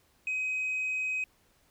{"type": "tone", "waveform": "sine", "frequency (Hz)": 2525, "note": "D#7", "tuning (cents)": 25, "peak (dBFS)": -27, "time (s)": [0.27, 1.24], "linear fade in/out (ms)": 2, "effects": ["tanh soft clip ceiling -27 dBFS", "pink hiss -67 dBFS RMS until 1.7 s"]}